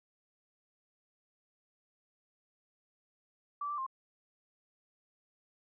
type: tone with pitch steps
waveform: sine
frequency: 1160 / 1173 / 1058 Hz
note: D6 / D6 / C6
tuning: -22 / -2 / +19 cents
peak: -34 dBFS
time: 3.61-3.865 s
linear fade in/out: 5 ms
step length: 85 ms
effects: none